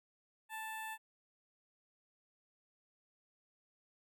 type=tone with notch filter; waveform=15% pulse; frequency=880 Hz; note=A5; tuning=in tune; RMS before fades=-44 dBFS; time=0.49-0.98 s; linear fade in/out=50 ms; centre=4900 Hz; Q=0.64; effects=none